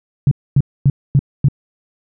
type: tone bursts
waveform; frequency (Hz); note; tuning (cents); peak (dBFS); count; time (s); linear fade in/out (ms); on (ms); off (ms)
sine; 138.59; C#3; 0; -7; 5; 0.27-1.485; 2; 43; 250
effects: none